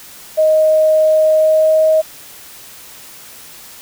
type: tone with pitch glide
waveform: sine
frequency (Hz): 625 to 630.4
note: D#5 to D#5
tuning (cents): +8 to +23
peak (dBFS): -8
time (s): 0.37-2.02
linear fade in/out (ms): 20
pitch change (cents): +15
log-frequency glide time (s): 1.29-1.88
effects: white hiss -37 dBFS RMS until 3.81 s